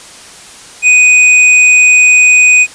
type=tone with tanh clipping; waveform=sine; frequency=2490 Hz; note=D#7; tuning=1 cent sharp; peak=-4 dBFS; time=0.82-2.67 s; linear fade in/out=50 ms; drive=17 dB; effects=white hiss -33 dBFS RMS until 2.74 s + resampled to 22050 Hz